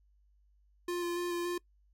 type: tone with vibrato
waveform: square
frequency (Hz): 349.2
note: F4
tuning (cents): 0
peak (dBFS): -33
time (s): 0.88-1.58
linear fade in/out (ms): 5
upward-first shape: square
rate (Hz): 3.5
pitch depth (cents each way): 12
effects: noise-tail reverb RT60 0.1 s tail -22 dB re dry + added 50 Hz sine -64 dBFS peak until 1.93 s